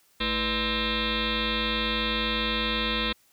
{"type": "tone with frequency modulation", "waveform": "sine", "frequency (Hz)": 1857, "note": "A#6", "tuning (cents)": -7, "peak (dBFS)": -24, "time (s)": [0.2, 3.13], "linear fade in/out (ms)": 10, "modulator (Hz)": 273, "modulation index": 7.6, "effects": ["white hiss -63 dBFS RMS until 3.32 s"]}